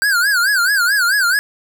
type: tone with vibrato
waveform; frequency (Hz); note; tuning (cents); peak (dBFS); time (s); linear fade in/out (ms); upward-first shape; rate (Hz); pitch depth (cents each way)
square; 1531; G6; -41; -13; 0.02-1.39; 0; sine; 4.6; 170
effects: none